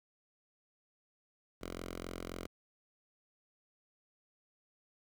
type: tone with notch filter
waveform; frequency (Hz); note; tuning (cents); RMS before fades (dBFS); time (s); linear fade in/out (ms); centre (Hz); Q
5% pulse; 43.83; F1; +7; -44; 1.61-2.47; 10; 130; 1.1
effects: 11-bit